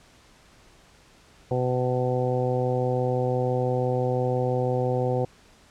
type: harmonic tone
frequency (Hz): 125.9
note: B2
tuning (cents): +34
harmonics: 1 / 2 / 3 / 4 / 5 / 6 / 7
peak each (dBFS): -26 / -33 / -30 / -26 / -38 / -32 / -40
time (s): 1.51-5.25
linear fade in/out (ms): 2
effects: pink hiss -55 dBFS RMS until 5.7 s + low-pass 8000 Hz 12 dB/octave